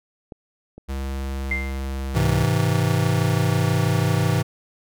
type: clicks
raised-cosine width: 2 ms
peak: -22 / -26 dBFS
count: 2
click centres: 0.322 / 0.78 s
type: tone with pitch glide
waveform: square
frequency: 67.5 to 67.11 Hz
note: C#2 to C2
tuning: -45 to +45 cents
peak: -26 dBFS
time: 0.88-2.46 s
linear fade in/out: 20 ms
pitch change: -10 cents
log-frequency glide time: 1.63-1.71 s
type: tone with exponential decay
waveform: sine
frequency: 2093 Hz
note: C7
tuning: in tune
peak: -19 dBFS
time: 1.51-1.86 s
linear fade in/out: 5 ms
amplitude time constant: 74 ms
type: chord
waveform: square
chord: Ab augmented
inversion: none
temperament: just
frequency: 103.83 / 129.78 / 162.23 Hz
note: Ab2 / C3 / E3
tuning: 0 / -14 / -27 cents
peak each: -23 dBFS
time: 2.14-4.43 s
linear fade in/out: 20 ms
effects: none